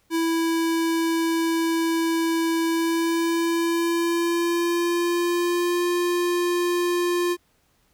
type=tone with pitch glide; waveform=square; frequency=329.6 to 351.2 Hz; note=E4 to F4; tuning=0 to +10 cents; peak=-21 dBFS; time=0.1-7.37 s; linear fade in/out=50 ms; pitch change=+110 cents; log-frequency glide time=2.65-5.86 s; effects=pink hiss -65 dBFS RMS until 7.93 s